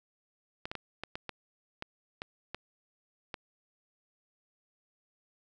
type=clicks; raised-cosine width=0.3 ms; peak=-21 dBFS; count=10; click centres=0.655 / 0.715 / 0.753 / 1.036 / 1.155 / 1.293 / 1.824 / 2.219 / 2.546 / 3.342 s; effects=none